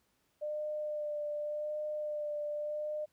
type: tone with vibrato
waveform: sine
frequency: 599 Hz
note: D5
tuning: 34 cents sharp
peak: -34 dBFS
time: 0.41-3.06 s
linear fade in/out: 20 ms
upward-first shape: sine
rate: 0.87 Hz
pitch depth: 18 cents each way
effects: pink hiss -75 dBFS RMS until 3.12 s + high-pass 60 Hz 12 dB/octave